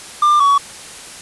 triangle tone pair in turn, 1194 / 1127 Hz, D6 / C#6, +28 / +28 cents, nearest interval minor second, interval 100 cents, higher first, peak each -7 dBFS, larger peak neither, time 0.22-0.4 / 0.4-0.58 s, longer neither, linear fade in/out 5 ms, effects white hiss -34 dBFS RMS until 1.21 s + resampled to 24000 Hz

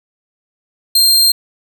sawtooth tone, 4186 Hz, C8, in tune, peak -5 dBFS, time 0.95-1.32 s, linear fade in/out 5 ms, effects none

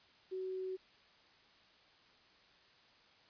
sine tone with quantisation, 374.9 Hz, F#4, 23 cents sharp, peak -38 dBFS, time 0.31-0.77 s, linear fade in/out 20 ms, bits 11, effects white hiss -65 dBFS RMS until 3.29 s + resampled to 11025 Hz

